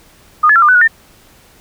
sine tone with pitch steps, 1227 / 1714 / 1362 / 1200 / 1497 / 1453 / 1807 Hz, D#6 / A6 / F6 / D6 / F#6 / F#6 / A6, -25 / -46 / -44 / +37 / +20 / -32 / +46 cents, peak -5 dBFS, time 0.43-0.878 s, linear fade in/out 10 ms, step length 64 ms, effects pink hiss -46 dBFS RMS until 1.6 s

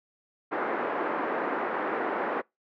pink band-pass noise, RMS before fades -30 dBFS, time 0.51-2.42 s, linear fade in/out 20 ms, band 300 to 1700 Hz, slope 24 dB/octave, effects noise-tail reverb RT60 0.2 s tail -25 dB re dry

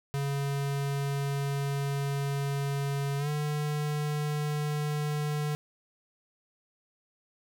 square tone with pitch glide, 140 to 149.18 Hz, C#3 to D3, +18 to +27 cents, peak -29 dBFS, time 0.14-5.55 s, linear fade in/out 0 ms, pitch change +109 cents, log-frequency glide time 3.18-3.29 s, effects none

